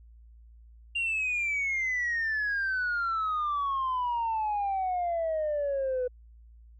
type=exponential sweep; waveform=sine; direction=down; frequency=2795 to 493.9 Hz; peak=-25 dBFS; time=0.95-6.08 s; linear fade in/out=10 ms; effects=tanh soft clip ceiling -24 dBFS + added 57 Hz sine -50 dBFS peak until 6.79 s